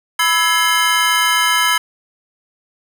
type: tone cluster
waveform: square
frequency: 989 / 1310 / 1680 / 2119 / 3066 Hz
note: B5 / E6 / G#6 / C7 / G7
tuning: +2 / -11 / +19 / +21 / -39 cents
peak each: -20 dBFS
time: 0.19-1.78 s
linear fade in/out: 5 ms
effects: none